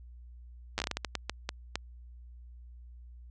slowing click train, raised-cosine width 0.2 ms, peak -14 dBFS, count 13, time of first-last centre 0.78-1.756 s, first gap 9 ms, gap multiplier 1.36, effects added 60 Hz sine -47 dBFS peak until 3.3 s + resampled to 24000 Hz

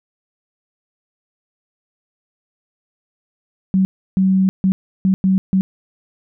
sine tone bursts at uneven times, 189.8 Hz, F#3, 44 cents sharp, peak -11 dBFS, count 6, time 3.74-3.85 / 4.17-4.49 / 4.64-4.72 / 5.05-5.14 / 5.24-5.38 / 5.53-5.61 s, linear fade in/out 0 ms, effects none

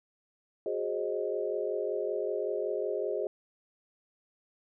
sine chord, Ab dominant seventh, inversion third, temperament equal with one note detuned, 370 / 415.3 / 531.8 / 622.3 Hz, Gb4 / Ab4 / C5 / Eb5, 0 / 0 / +28 / 0 cents, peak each -36 / -33 / -36 / -36 dBFS, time 0.66-3.27 s, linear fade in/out 2 ms, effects none

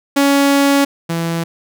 sawtooth tone pair in turn, 280 / 166.82 Hz, C#4 / E3, +18 / +21 cents, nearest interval major sixth, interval 897 cents, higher first, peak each -6 / -13 dBFS, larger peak first, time 0.16-0.85 / 1.09-1.44 s, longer first, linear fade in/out 10 ms, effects none

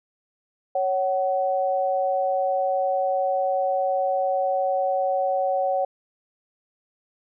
sine tone pair together, 554.4 / 751.8 Hz, C#5 / F#5, 0 / +27 cents, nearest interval perfect fourth, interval 527 cents, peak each -23 dBFS, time 0.75-5.85 s, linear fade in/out 5 ms, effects none

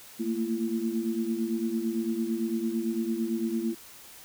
sine tone cluster, 222.4 / 231.3 / 338.3 Hz, A3 / A#3 / E4, +19 / -13 / +45 cents, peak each -31 dBFS, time 0.19-3.75 s, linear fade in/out 20 ms, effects white hiss -49 dBFS RMS until 4.24 s

